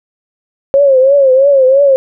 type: tone with vibrato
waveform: sine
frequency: 541 Hz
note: C#5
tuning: 42 cents flat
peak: -4 dBFS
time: 0.74-1.96 s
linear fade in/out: 0 ms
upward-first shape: triangle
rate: 3 Hz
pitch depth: 110 cents each way
effects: none